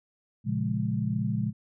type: chord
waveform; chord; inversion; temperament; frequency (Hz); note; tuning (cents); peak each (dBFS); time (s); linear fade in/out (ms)
sine; Bb minor seventh; none; equal; 116.54 / 138.59 / 174.61 / 207.7; Bb2 / Db3 / F3 / Ab3; 0 / 0 / 0 / 0; -30 / -32 / -33 / -30; 0.44-1.53; 50
effects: none